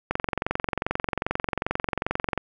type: click train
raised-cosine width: 0.5 ms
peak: -9 dBFS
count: 52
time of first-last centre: 0.11-2.377 s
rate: 22.5 Hz
effects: none